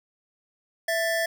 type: tone pair together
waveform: square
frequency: 661.5 / 1766 Hz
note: E5 / A6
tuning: +6 / +6 cents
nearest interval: octave + perfect fourth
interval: 1700 cents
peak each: -26 / -28 dBFS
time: 0.88-1.26 s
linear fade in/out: 5 ms
effects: none